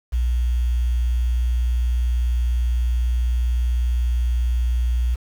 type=tone with quantisation; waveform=sine; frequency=60.3 Hz; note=B1; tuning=41 cents flat; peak=-17 dBFS; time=0.12-5.16 s; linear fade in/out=20 ms; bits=7; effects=none